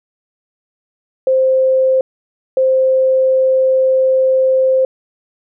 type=tone pair in turn; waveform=sine; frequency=523.3 / 523.3 Hz; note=C5 / C5; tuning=0 / 0 cents; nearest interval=unison; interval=0 cents; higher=neither; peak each=-9 dBFS; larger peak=neither; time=1.27-2.01 / 2.57-4.85 s; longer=second; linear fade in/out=2 ms; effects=none